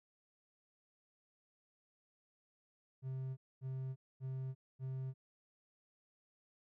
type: tone bursts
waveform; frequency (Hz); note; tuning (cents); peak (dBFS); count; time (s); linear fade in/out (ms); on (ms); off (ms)
triangle; 131.4; C3; +8; -37; 4; 3.02-5.14; 50; 350; 240
effects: none